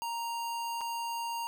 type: tone with dropouts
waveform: square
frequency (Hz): 932.3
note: A#5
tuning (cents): 0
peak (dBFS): -34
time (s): 0.02-1.47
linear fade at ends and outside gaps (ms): 0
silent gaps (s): 0.809-0.814
effects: 11-bit